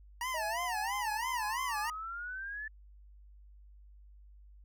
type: tone with vibrato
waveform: 25% pulse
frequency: 932.3 Hz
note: A#5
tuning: in tune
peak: -30 dBFS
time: 0.21-1.9 s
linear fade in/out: 2 ms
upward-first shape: sine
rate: 3 Hz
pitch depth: 190 cents each way
type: exponential sweep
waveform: sine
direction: up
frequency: 622.3 to 1760 Hz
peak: -38 dBFS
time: 0.34-2.68 s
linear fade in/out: 5 ms
effects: added 50 Hz sine -53 dBFS peak until 4.64 s